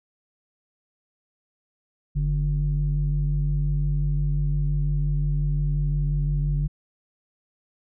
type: tone pair together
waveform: sine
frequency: 47.03 / 146.83 Hz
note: F#1 / D3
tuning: +29 / 0 cents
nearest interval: octave + minor sixth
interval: 1971 cents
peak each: -22 dBFS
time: 2.15-6.68 s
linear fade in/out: 20 ms
effects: tanh soft clip ceiling -15 dBFS